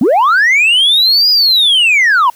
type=linear two-way sweep; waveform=sine; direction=up then down; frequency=196 to 4978 to 911 Hz; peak=-4 dBFS; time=0.01-2.3 s; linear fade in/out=5 ms; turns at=1.3 s; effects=tanh soft clip ceiling -5 dBFS + white hiss -45 dBFS RMS until 2.35 s